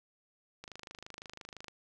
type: click train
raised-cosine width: 0.2 ms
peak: -28 dBFS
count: 28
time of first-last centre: 0.64-1.682 s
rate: 25.9 Hz
effects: none